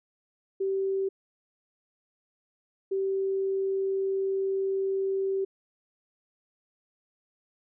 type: tone bursts at uneven times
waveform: sine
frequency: 387.1 Hz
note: G4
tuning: 22 cents flat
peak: -25 dBFS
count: 2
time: 0.6-1.09 / 2.91-5.45 s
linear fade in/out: 10 ms
effects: none